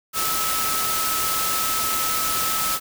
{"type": "tone in noise", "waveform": "sine", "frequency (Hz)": 1300, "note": "E6", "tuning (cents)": -24, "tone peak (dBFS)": -26, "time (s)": [0.13, 2.8], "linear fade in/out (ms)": 50, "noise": "white", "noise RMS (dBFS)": -24, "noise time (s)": [0.13, 2.8], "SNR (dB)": -5, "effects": []}